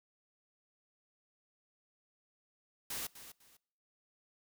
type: noise with echo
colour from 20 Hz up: white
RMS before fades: -40 dBFS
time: 2.9-3.07 s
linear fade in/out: 5 ms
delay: 250 ms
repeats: 2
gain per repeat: -12 dB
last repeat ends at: 3.57 s
effects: noise-tail reverb RT60 0.7 s tail -24 dB re dry